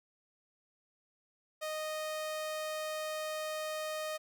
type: tone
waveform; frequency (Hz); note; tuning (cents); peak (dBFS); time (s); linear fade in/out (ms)
sawtooth; 620; D#5; -6; -32; 1.61-4.18; 20
effects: none